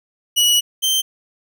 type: tone pair in turn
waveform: sawtooth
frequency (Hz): 2928 / 3125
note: F#7 / G7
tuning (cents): -19 / -6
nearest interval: minor second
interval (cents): 113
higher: second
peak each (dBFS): -9 / -12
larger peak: first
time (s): 0.36-0.61 / 0.82-1.02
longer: first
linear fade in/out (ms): 20
effects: none